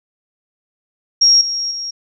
sine tone with level steps, 5588 Hz, F8, in tune, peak -7 / -18 / -22 dBFS, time 1.21-1.91 s, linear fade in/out 10 ms, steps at 1.41 / 1.71 s, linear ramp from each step 2 ms, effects none

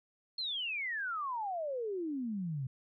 sine exponential sweep, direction down, 4300 to 125.5 Hz, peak -34 dBFS, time 0.38-2.67 s, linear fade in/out 5 ms, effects none

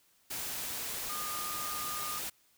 sine tone in noise, 1219 Hz, D#6, 36 cents flat, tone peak -39 dBFS, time 1.09-2.19 s, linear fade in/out 10 ms, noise white, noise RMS -38 dBFS, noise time 0.3-2.3 s, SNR -4 dB, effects white hiss -68 dBFS RMS until 2.57 s

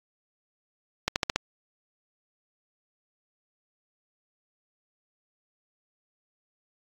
accelerating click train, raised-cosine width 0.2 ms, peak -6 dBFS, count 5, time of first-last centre 1.08-1.36 s, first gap 79 ms, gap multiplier 0.92, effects AAC 48 kbps

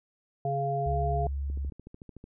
harmonic tone, 138.9 Hz, C#3, 4 cents sharp, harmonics 1 / 3 / 5, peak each -31 / -34 / -29 dBFS, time 0.45-1.27 s, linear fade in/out 2 ms
sine tone with vibrato, 69.3 Hz, C#2, in tune, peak -29 dBFS, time 0.86-1.7 s, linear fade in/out 5 ms, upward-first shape sine, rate 2.1 Hz, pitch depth 10 cents each way
click train, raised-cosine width 3 ms, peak -32 dBFS, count 11, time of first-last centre 1.5-2.241 s, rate 13.5 Hz
effects none

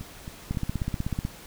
two click trains, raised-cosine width 5 ms, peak -24 / -15 dBFS, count 4 / 13, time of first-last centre 0.01-0.816 / 0.51-1.251 s, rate 3.72 / 16.2 Hz, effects pink hiss -46 dBFS RMS until 1.46 s

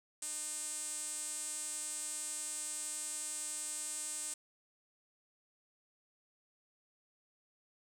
sawtooth tone with band-pass filter, 303.6 Hz, D#4, 42 cents flat, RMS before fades -41 dBFS, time 0.22-4.34 s, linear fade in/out 5 ms, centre 8300 Hz, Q 6.5, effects none

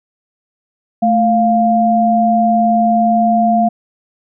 sine tone pair together, 220.2 / 699 Hz, A3 / F5, +2 / +1 cents, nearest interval octave + minor sixth, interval 1999 cents, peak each -13 / -11 dBFS, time 1.02-3.69 s, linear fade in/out 10 ms, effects none

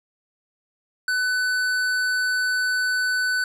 sine tone with hard clipping, 1500 Hz, F#6, 23 cents sharp, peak -22 dBFS, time 1.08-3.44 s, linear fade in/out 2 ms, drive 12 dB, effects none

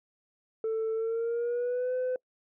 sine tone with pitch glide, 444.2 to 507.3 Hz, A4 to B4, +16 to +46 cents, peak -25 dBFS, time 0.64-2.16 s, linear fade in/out 2 ms, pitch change +230 cents, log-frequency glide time 0.94-1.94 s, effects noise-tail reverb RT60 0.1 s tail -26 dB re dry + tanh soft clip ceiling -26 dBFS

